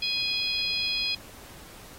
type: harmonic tone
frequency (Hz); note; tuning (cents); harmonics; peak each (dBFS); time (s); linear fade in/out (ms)
830.6; G#5; 0; 3 / 4 / 5 / 6; -31 / -31 / -31 / -31; 0.02-1.15; 5
effects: pink hiss -48 dBFS RMS until 1.98 s + AAC 48 kbps